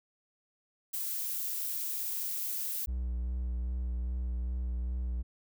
violet noise, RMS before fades -35 dBFS, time 0.93-2.86 s, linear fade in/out 10 ms
triangle tone with vibrato, 61.3 Hz, B1, 12 cents flat, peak -29 dBFS, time 2.87-5.23 s, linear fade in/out 20 ms, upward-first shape sine, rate 2.5 Hz, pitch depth 28 cents each way
effects none

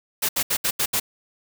white noise bursts at uneven times, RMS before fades -22 dBFS, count 6, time 0.22-0.29 / 0.36-0.43 / 0.5-0.57 / 0.64-0.71 / 0.79-0.86 / 0.93-1 s, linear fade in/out 10 ms, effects none

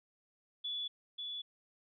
sine tone with echo, 3433 Hz, A7, 43 cents flat, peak -36 dBFS, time 0.64-0.88 s, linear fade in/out 10 ms, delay 540 ms, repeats 1, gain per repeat -3 dB, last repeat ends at 1.42 s, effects none

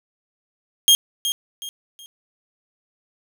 sawtooth tone with echo, 3230 Hz, G#7, 49 cents flat, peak -7 dBFS, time 0.88-0.95 s, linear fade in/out 0 ms, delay 370 ms, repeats 3, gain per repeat -10 dB, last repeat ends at 2.06 s, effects none

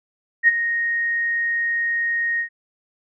sine tone with ADSR envelope, 1864.7 Hz, A#6, in tune, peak -8 dBFS, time 0.43-2.49 s, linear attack 48 ms, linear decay 25 ms, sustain -11 dB, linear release 93 ms, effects none

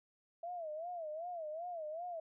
sine tone with vibrato, 659.3 Hz, E5, in tune, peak -40 dBFS, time 0.43-2.2 s, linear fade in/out 5 ms, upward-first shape sine, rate 2.6 Hz, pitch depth 150 cents each way, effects none

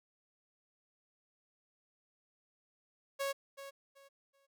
sawtooth tone with echo, 552 Hz, C#5, 7 cents flat, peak -30 dBFS, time 3.19-3.33 s, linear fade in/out 20 ms, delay 380 ms, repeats 3, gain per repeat -12 dB, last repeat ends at 4.47 s, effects none

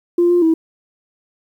sine tone with pitch steps, 347.6 / 351.2 / 324.1 Hz, F4 / F4 / E4, -8 / +10 / -29 cents, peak -9 dBFS, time 0.18-0.54 s, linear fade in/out 5 ms, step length 120 ms, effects tanh soft clip ceiling -6 dBFS + 8-bit

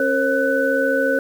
sine tone cluster, 271.8 / 464.1 / 538 / 1496 Hz, C#4 / A#4 / C5 / F#6, -34 / -8 / +48 / +19 cents, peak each -23 / -24 / -19 / -21 dBFS, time 0-1.19 s, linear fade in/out 2 ms, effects 7-bit

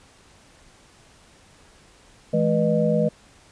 sine tone cluster, 163.8 / 212.7 / 487.9 / 611 Hz, E3 / G#3 / B4 / D#5, -11 / +42 / -21 / -32 cents, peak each -23 dBFS, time 2.33-3.09 s, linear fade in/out 10 ms, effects pink hiss -53 dBFS RMS until 3.51 s + resampled to 22050 Hz

